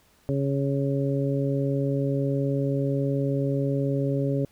harmonic tone, 138.59 Hz, C#3, in tune, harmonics 1 / 2 / 3 / 4, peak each -25 / -28 / -30 / -31 dBFS, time 0.29-4.45 s, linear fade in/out 0 ms, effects pink hiss -61 dBFS RMS until 4.51 s

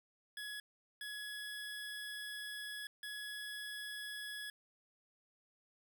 25% pulse tone bursts at uneven times, 1684 Hz, G#6, 24 cents sharp, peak -39 dBFS, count 3, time 0.37-0.6 / 1.01-2.87 / 3.03-4.5 s, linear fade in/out 2 ms, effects none

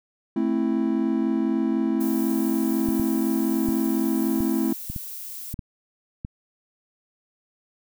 triangle chord, A minor, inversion none, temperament just, 220 / 264 / 330 Hz, A3 / C4 / E4, 0 / +16 / +2 cents, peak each -23 dBFS, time 0.36-4.73 s, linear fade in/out 5 ms
violet noise, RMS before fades -36 dBFS, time 2-5.54 s, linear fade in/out 10 ms
clicks, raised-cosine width 5 ms, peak -19 dBFS, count 9, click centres 2.887 / 2.998 / 3.687 / 4.405 / 4.9 / 4.962 / 5.541 / 5.592 / 6.249 s
effects none

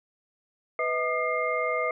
sine tone cluster, 497.5 / 636 / 1216 / 2115 Hz, B4 / D#5 / D#6 / C7, +13 / +38 / -40 / +18 cents, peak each -30 dBFS, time 0.79-1.91 s, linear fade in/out 2 ms, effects none

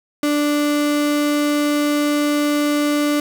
35% pulse tone, 293.7 Hz, D4, in tune, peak -14 dBFS, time 0.23-3.2 s, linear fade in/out 2 ms, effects none

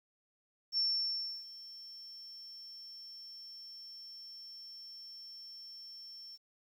sine tone with ADSR envelope, 5420 Hz, E8, 47 cents sharp, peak -28 dBFS, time 0.72-6.38 s, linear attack 58 ms, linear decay 660 ms, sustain -19 dB, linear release 33 ms, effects 11-bit

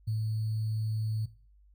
sine tone with sample-and-hold, 109.4 Hz, A2, 9 cents flat, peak -28 dBFS, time 0.07-1.26 s, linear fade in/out 10 ms, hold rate 4410 Hz, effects noise-tail reverb RT60 0.4 s tail -17 dB re dry + added 50 Hz sine -57 dBFS peak until 1.74 s

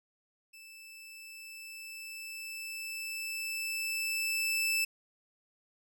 sawtooth tone with level ramp, 2637 Hz, E7, in tune, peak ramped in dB -47 to -24 dBFS, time 0.53-4.85 s, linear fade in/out 10 ms, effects none

